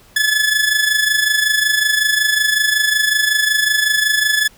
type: tone with amplitude modulation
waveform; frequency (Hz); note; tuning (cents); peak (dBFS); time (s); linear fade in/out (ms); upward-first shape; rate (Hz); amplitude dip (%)
sawtooth; 1718; A6; -42; -7; 0.16-4.48; 5; sine; 25.4; 60
effects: pink hiss -48 dBFS RMS until 4.57 s